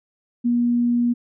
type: tone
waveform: sine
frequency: 239.8 Hz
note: A#3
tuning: 49 cents sharp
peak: -16 dBFS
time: 0.44-1.14 s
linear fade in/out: 20 ms
effects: none